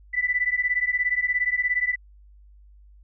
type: beating tone pair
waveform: sine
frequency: 1975.5 / 1992.5 Hz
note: B6 / B6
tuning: 0 / +15 cents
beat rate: 17 Hz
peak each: -24 dBFS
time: 0.13-1.96 s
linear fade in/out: 20 ms
effects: added 50 Hz sine -48 dBFS peak until 3.03 s